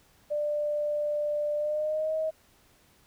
sine tone with pitch glide, 593 to 631.9 Hz, D5 to D#5, +17 to +27 cents, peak -26 dBFS, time 0.3-2.31 s, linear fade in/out 20 ms, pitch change +110 cents, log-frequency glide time 1.56-2.15 s, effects pink hiss -62 dBFS RMS until 3.06 s

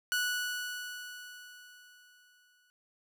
sawtooth tone with exponential decay, 1474 Hz, F#6, 7 cents flat, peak -24 dBFS, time 0.12-2.7 s, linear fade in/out 0 ms, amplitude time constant 560 ms, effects none

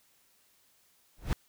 brown noise with exponential growth, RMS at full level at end -22 dBFS, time 1.17-1.33 s, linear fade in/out 0 ms, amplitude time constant 33 ms, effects white hiss -67 dBFS RMS until 1.48 s

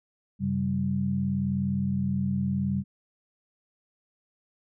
sine tone cluster, 93.4 / 135 / 194.3 Hz, F#2 / C#3 / G3, +17 / -45 / -15 cents, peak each -33 / -30 / -26 dBFS, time 0.39-2.84 s, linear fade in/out 50 ms, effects none

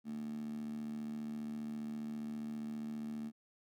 15% pulse tone with high-pass filter, 74.9 Hz, D2, 35 cents sharp, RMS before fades -42 dBFS, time 0.04-3.32 s, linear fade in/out 50 ms, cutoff 220 Hz, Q 8, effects none

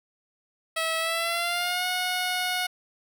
10% pulse tone with pitch glide, 649 to 728.5 Hz, E5 to F#5, -27 to -27 cents, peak -17 dBFS, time 0.76-2.67 s, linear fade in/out 10 ms, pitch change +200 cents, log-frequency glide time 0.98-1.86 s, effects none

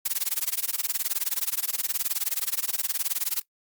blue noise with tremolo, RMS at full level -24 dBFS, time 0.05-3.42 s, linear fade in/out 10 ms, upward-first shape sine, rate 19 Hz, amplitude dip 100%, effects noise-tail reverb RT60 0.1 s tail -19 dB re dry + Opus 48 kbps

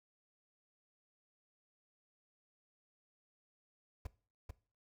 brown noise with echo, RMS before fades -41 dBFS, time 4.05-4.07 s, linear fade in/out 5 ms, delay 440 ms, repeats 1, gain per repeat -3 dB, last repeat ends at 4.51 s, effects noise-tail reverb RT60 0.4 s tail -19 dB re dry

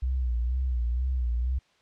sine tone with vibrato, 61.74 Hz, B1, in tune, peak -24 dBFS, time 0.02-1.59 s, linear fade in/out 10 ms, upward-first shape sine, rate 2.1 Hz, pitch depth 88 cents each way, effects white hiss -64 dBFS RMS until 1.81 s + low-pass 4000 Hz 12 dB/octave

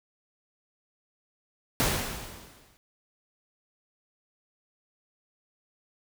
pink noise with exponential decay, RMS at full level -23 dBFS, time 1.8-2.77 s, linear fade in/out 0 ms, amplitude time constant 210 ms, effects none

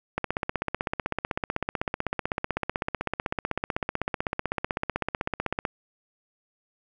click train, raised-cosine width 0.5 ms, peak -11 dBFS, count 88, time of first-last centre 0.18-5.652 s, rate 15.9 Hz, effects none

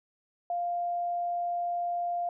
sine tone, 698.5 Hz, F5, in tune, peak -28 dBFS, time 0.5-2.29 s, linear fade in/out 2 ms, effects none

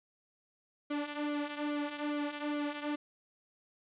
sawtooth tone with flanger, 293.7 Hz, D4, in tune, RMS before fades -36 dBFS, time 0.9-2.96 s, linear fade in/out 10 ms, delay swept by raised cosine 1.1 to 3.6 ms, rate 2.4 Hz, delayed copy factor -0.65, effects resampled to 8000 Hz + 10-bit

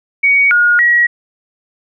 sine tone with pitch steps, 2245 / 1436 / 1911 Hz, C#7 / F6 / A#6, +21 / +48 / +43 cents, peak -7 dBFS, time 0.23-1.07 s, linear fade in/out 10 ms, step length 280 ms, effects none

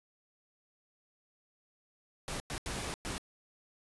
pink noise bursts at uneven times, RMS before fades -38 dBFS, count 4, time 2.28-2.4 / 2.5-2.58 / 2.66-2.94 / 3.05-3.18 s, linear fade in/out 0 ms, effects resampled to 24000 Hz

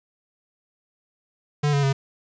square tone with pitch steps, 146.83 / 141.66 / 136.68 Hz, D3 / C#3 / C#3, 0 / +38 / -24 cents, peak -19 dBFS, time 1.63-1.93 s, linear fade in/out 10 ms, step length 100 ms, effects resampled to 16000 Hz + 9-bit

